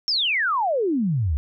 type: exponential sweep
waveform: sine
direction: down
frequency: 5570 to 66.4 Hz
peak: -19 dBFS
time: 0.08-1.37 s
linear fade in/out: 0 ms
effects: none